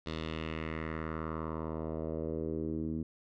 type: tone with low-pass filter sweep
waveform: 10% pulse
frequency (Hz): 79.6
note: D#2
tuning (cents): +40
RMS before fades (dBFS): -37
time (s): 0.06-3.03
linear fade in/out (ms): 5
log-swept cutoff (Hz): 4000 to 260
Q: 2.4
effects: none